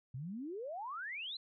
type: exponential sweep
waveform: sine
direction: up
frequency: 120 to 4186 Hz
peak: -40 dBFS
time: 0.14-1.37 s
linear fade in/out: 5 ms
effects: none